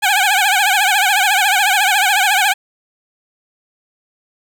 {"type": "tone with vibrato", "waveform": "15% pulse", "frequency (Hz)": 790, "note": "G5", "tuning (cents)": 13, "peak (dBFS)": -5, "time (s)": [0.02, 2.54], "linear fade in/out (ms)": 20, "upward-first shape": "triangle", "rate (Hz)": 14, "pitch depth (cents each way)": 160, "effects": []}